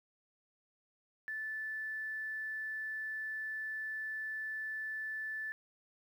sine tone with quantisation, 1750 Hz, A6, 10 cents flat, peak -37 dBFS, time 1.28-5.52 s, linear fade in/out 0 ms, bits 11, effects none

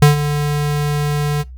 square tone with ADSR envelope, 147.1 Hz, D3, 3 cents sharp, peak -4 dBFS, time 0.02-1.44 s, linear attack 5 ms, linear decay 130 ms, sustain -12 dB, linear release 32 ms, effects noise-tail reverb RT60 0.2 s tail -21 dB re dry + added 63 Hz sine -31 dBFS peak until 1.57 s

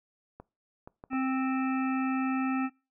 clicks, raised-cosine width 1 ms, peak -30 dBFS, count 4, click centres 0.4 / 0.875 / 1.039 / 1.132 s
harmonic tone, 262.7 Hz, C4, 7 cents sharp, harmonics 1 / 3 / 5 / 7 / 9 / 10, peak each -27 / -37 / -36 / -43 / -45 / -42 dBFS, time 1.1-2.7 s, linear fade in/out 50 ms
effects noise-tail reverb RT60 0.3 s tail -23 dB re dry

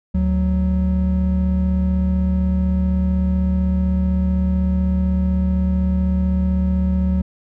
triangle tone pair together, 73.8 / 185.55 Hz, D2 / F#3, +9 / +5 cents, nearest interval octave + major third, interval 1596 cents, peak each -16 dBFS, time 0.14-7.22 s, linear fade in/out 10 ms, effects none

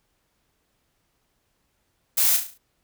blue noise with echo, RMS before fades -20 dBFS, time 2.17-2.37 s, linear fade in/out 10 ms, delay 35 ms, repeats 6, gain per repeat -6 dB, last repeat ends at 2.58 s, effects pink hiss -71 dBFS RMS until 2.83 s

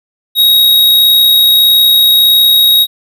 square tone with amplitude modulation, 3787 Hz, A#7, 27 cents sharp, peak -4 dBFS, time 0.35-2.87 s, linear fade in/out 50 ms, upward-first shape sine, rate 61.6 Hz, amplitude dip 25%, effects none

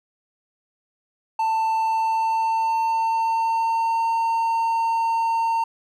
triangle tone with pitch glide, 890 to 911.9 Hz, A5 to A#5, +20 to -38 cents, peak -17 dBFS, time 1.39-5.64 s, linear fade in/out 5 ms, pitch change +42 cents, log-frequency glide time 1.72-4.08 s, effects none

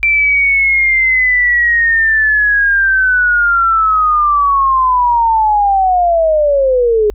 sine linear sweep, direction down, 2349 to 411.5 Hz, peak -8 dBFS, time 0.03-7.1 s, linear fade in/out 0 ms, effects added 50 Hz sine -29 dBFS peak until 7.14 s

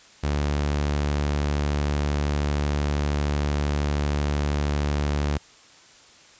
sawtooth tone, 72.9 Hz, D2, 12 cents flat, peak -18 dBFS, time 0.23-5.38 s, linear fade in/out 10 ms, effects white hiss -51 dBFS RMS until 6.39 s + resampled to 16000 Hz

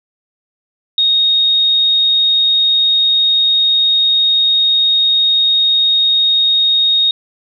sine tone, 3729 Hz, A#7, in tune, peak -9 dBFS, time 0.98-7.11 s, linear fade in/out 2 ms, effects none

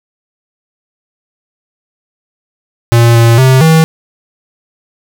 square tone with pitch steps, 117.3 / 116.1 / 130.9 / 160.6 Hz, A#2 / A#2 / C3 / E3, +11 / -7 / +1 / -45 cents, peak -4 dBFS, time 2.92-3.84 s, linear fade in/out 0 ms, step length 230 ms, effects none

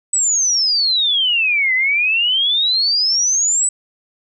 sine exponential two-way sweep, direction down then up, 8070 to 2000 to 8070 Hz, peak -13 dBFS, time 0.13-3.69 s, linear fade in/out 5 ms, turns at 1.74 s, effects none

